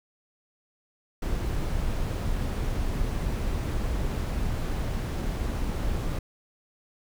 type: noise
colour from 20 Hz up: brown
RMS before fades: -28 dBFS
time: 1.22-6.19 s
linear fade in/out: 5 ms
effects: none